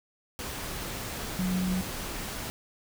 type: tone in noise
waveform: sine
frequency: 184.2 Hz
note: F#3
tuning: 7 cents flat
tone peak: -26 dBFS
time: 1.39-1.81 s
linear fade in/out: 0 ms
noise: pink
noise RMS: -36 dBFS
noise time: 0.39-2.5 s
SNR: +7 dB
effects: none